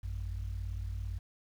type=tone pair together; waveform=sine; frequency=54.79 / 92.5 Hz; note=A1 / F#2; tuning=-7 / 0 cents; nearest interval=major sixth; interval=907 cents; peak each=-36 / -37 dBFS; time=0.03-1.19 s; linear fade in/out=10 ms; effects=tanh soft clip ceiling -29 dBFS + 10-bit